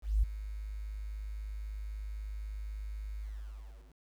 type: tone with ADSR envelope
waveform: sine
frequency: 51.91 Hz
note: G#1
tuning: in tune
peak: -22 dBFS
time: 0.02-3.97 s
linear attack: 210 ms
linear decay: 9 ms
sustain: -15 dB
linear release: 750 ms
effects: 10-bit